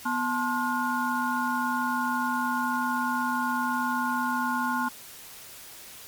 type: tone cluster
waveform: sine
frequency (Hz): 247 / 876 / 1057 / 1435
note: B3 / A5 / C6 / F6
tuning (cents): 0 / -8 / +17 / +47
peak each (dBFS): -30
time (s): 0.05-4.89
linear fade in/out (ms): 10
effects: white hiss -45 dBFS RMS until 6.07 s + MP3 96 kbps